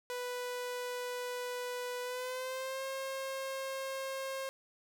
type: tone with pitch glide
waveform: sawtooth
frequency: 493.9 to 535.5 Hz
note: B4 to C5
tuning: 0 to +40 cents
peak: -33 dBFS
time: 0.1-4.49 s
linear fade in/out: 0 ms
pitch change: +140 cents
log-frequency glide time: 2.02-2.84 s
effects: none